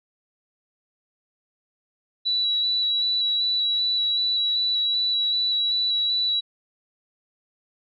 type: tone with vibrato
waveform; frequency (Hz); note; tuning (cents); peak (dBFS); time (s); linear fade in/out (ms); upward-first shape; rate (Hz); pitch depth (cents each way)
sine; 3929; B7; -10; -20; 2.25-6.41; 20; square; 2.6; 12
effects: none